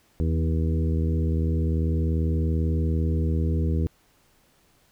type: harmonic tone with a mistuned harmonic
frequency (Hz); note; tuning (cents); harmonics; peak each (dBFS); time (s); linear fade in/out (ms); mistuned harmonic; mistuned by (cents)
80.3; E2; -45; 1 / 2 / 3 / 4 / 5 / 6; -22 / -28 / -32 / -34 / -36 / -38; 0.2-3.87; 0; 3; +18
effects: pink hiss -62 dBFS RMS until 4.91 s